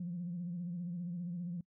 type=tone with vibrato; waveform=sine; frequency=174.61 Hz; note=F3; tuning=in tune; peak=-36 dBFS; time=0-1.61 s; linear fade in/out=5 ms; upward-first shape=sine; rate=15 Hz; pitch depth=64 cents each way; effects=noise-tail reverb RT60 0.1 s tail -24 dB re dry + tanh soft clip ceiling -32 dBFS